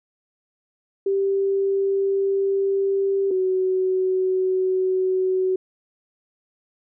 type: tone pair in turn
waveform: sine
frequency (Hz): 392 / 373.9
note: G4 / F#4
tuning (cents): 0 / +18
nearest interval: minor second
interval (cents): 82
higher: first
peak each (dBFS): -18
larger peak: neither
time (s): 1.06-3.31 / 3.31-5.56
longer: neither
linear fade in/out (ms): 5
effects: none